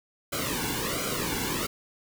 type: noise with flanger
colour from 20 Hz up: pink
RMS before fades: -30 dBFS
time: 0.32-1.67 s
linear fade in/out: 10 ms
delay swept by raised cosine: 1.1 to 1.62 ms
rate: 1.4 Hz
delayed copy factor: -0.85
effects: none